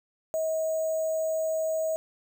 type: tone with sample-and-hold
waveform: sine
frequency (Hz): 637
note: D#5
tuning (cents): +41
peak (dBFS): -25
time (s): 0.34-1.96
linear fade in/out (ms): 0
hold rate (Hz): 7350
effects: none